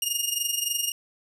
15% pulse tone with amplitude modulation, 2841 Hz, F7, 29 cents sharp, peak -15 dBFS, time 0.02-0.92 s, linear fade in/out 2 ms, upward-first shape sine, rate 23.4 Hz, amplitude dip 70%, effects none

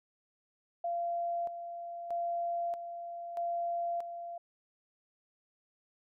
sine tone with tremolo, 688 Hz, F5, 26 cents flat, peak -31 dBFS, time 0.84-4.38 s, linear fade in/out 5 ms, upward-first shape square, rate 0.79 Hz, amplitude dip 60%, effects none

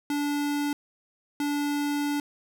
square tone bursts at uneven times, 290 Hz, D4, 22 cents flat, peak -26 dBFS, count 2, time 0.1-0.73 / 1.4-2.2 s, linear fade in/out 2 ms, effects 10-bit

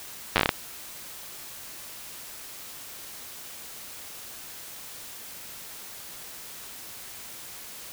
slowing click train, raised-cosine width 0.3 ms, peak -3 dBFS, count 8, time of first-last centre 0.36-0.492 s, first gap 9 ms, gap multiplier 1.24, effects white hiss -42 dBFS RMS until 7.92 s

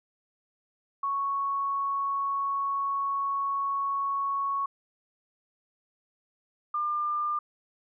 sine tone pair in turn, 1108.7 / 1199.7 Hz, C#6 / D6, 0 / +37 cents, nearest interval minor second, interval 137 cents, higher second, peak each -26 dBFS, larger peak neither, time 1.03-4.66 / 6.74-7.39 s, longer first, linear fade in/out 5 ms, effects none

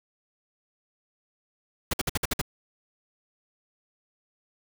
pink noise bursts, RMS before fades -26 dBFS, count 7, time 1.91-2.415 s, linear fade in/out 5 ms, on 25 ms, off 55 ms, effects none

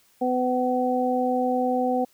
harmonic tone, 251.7 Hz, B3, 33 cents sharp, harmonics 1 / 2 / 3, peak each -25 / -25 / -25 dBFS, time 0.21-2.05 s, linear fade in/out 10 ms, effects white hiss -61 dBFS RMS until 2.13 s

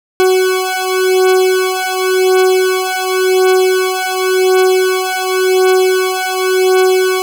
40% pulse beating tone pair, 372.6 / 373.51 Hz, F#4 / F#4, +12 / +16 cents, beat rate 0.91 Hz, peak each -12 dBFS, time 0.2-7.22 s, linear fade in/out 0 ms, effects none

